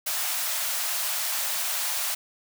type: high-pass noise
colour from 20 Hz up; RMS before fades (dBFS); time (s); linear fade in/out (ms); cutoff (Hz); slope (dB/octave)
white; -28; 0.06-2.15; 10; 580; 96
effects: none